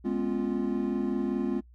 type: chord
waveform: triangle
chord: C# dominant seventh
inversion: second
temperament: equal with one note detuned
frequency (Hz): 207.7 / 246.9 / 271.8 / 349.2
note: G#3 / B3 / C#4 / E#4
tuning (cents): 0 / 0 / -34 / 0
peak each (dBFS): -30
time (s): 0.04-1.61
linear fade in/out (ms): 20
effects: noise-tail reverb RT60 0.1 s tail -21 dB re dry + added 60 Hz sine -51 dBFS peak until 1.74 s